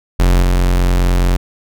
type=tone with level steps; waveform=45% pulse; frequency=44.74 Hz; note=F1; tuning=43 cents sharp; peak=-8 / -10 dBFS; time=0.19-1.37 s; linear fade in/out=10 ms; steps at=0.42 s; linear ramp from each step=5 ms; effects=none